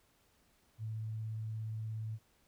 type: tone with vibrato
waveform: sine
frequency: 110 Hz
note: A2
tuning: in tune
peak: -37 dBFS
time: 0.78-2.19 s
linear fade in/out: 50 ms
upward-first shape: sine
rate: 17 Hz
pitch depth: 11 cents each way
effects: pink hiss -71 dBFS RMS until 2.47 s